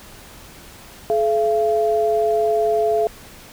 sine tone pair together, 428.1 / 679.6 Hz, A4 / F5, -47 / -47 cents, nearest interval minor sixth, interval 800 cents, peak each -18 dBFS, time 1.1-3.07 s, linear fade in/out 0 ms, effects pink hiss -42 dBFS RMS until 3.52 s

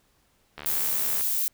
click train, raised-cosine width 0.3 ms, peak -21 dBFS, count 48, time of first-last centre 0.58-1.209 s, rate 74.7 Hz
violet noise, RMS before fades -26 dBFS, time 0.66-1.48 s, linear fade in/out 0 ms
effects pink hiss -66 dBFS RMS until 1.53 s

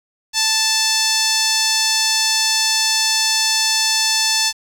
sawtooth tone with band-pass filter, 880 Hz, A5, in tune, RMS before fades -17 dBFS, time 0.33-4.53 s, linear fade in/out 50 ms, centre 5500 Hz, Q 2, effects 7-bit

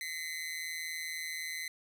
sawtooth tone with amplitude modulation, 2036 Hz, C7, 48 cents flat, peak -30 dBFS, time 0.01-1.68 s, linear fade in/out 2 ms, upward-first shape sine, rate 161 Hz, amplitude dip 80%, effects none

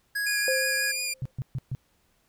square tone, 1661.2 Hz, G#6, in tune, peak -27 dBFS, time 0.15-0.92 s, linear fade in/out 10 ms
15% pulse tone with vibrato, 2424 Hz, D#7, 46 cents flat, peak -21 dBFS, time 0.26-1.14 s, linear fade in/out 10 ms, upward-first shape triangle, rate 5.6 Hz, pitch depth 26 cents each way
sine tone with exponential decay, 523.3 Hz, C5, in tune, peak -23 dBFS, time 0.48-1.31 s, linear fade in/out 1 ms, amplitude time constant 180 ms
sine tone bursts, 130.5 Hz, C3, 4 cents flat, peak -27 dBFS, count 4, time 1.22-1.75 s, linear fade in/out 0 ms, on 35 ms, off 130 ms
effects pink hiss -68 dBFS RMS until 2.28 s

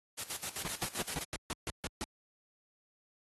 white noise with tremolo, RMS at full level -38 dBFS, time 0.17-1.25 s, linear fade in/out 20 ms, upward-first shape square, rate 7.7 Hz, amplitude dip 80%
pink noise bursts, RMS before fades -36 dBFS, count 9, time 0.65-2.04 s, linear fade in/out 0 ms, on 30 ms, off 140 ms
effects high-pass 60 Hz 12 dB/octave + AAC 32 kbps

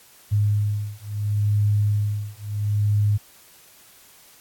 sine beating tone pair, 103.5 / 104.23 Hz, G#2 / G#2, -5 / +7 cents, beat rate 0.73 Hz, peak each -22 dBFS, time 0.31-3.18 s, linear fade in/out 20 ms, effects white hiss -51 dBFS RMS until 4.4 s + AAC 64 kbps

